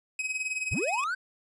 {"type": "tone with tremolo", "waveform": "45% pulse", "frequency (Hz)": 2535, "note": "D#7", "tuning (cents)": 32, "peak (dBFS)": -27, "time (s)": [0.19, 1.04], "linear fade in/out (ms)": 2, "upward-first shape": "sine", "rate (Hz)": 19, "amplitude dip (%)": 70}
{"type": "linear sweep", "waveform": "triangle", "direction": "up", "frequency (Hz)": [41.2, 1568], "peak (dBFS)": -26, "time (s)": [0.71, 1.15], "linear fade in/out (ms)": 10}
{"effects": ["resampled to 24000 Hz"]}